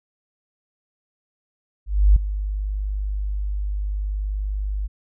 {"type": "tone with ADSR envelope", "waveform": "sine", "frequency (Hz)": 50.3, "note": "G1", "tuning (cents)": 45, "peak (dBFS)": -8, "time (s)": [1.86, 4.88], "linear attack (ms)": 300, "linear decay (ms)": 5, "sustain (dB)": -14, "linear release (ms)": 24, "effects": []}